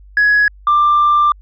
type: tone pair in turn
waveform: sine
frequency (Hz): 1676 / 1185.1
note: G#6 / D6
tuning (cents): +15 / +15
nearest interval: tritone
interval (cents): 600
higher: first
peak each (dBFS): -7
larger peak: neither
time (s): 0.17-0.48 / 0.67-1.32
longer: second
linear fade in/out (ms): 2
effects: tanh soft clip ceiling -6 dBFS + added 49 Hz sine -38 dBFS peak until 1.41 s